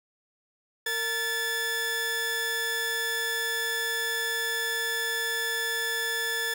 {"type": "tone pair together", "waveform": "sawtooth", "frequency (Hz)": [460, 1737.8], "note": ["A#4", "A6"], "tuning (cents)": [-23, -22], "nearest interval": "octave + major seventh", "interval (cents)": 2301, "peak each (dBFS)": [-32, -24], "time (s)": [0.86, 6.54], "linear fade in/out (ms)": 5, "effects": []}